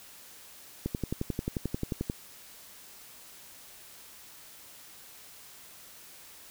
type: click train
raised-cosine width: 3 ms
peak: -17 dBFS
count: 15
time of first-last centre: 0.86-2.099 s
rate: 11.3 Hz
effects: white hiss -51 dBFS RMS until 6.5 s